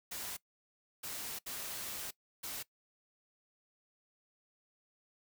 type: noise bursts at uneven times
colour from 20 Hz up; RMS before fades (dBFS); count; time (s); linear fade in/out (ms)
white; -42; 4; 0.11-0.37 / 1.03-1.39 / 1.46-2.11 / 2.43-2.63; 10
effects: noise-tail reverb RT60 0.1 s tail -20 dB re dry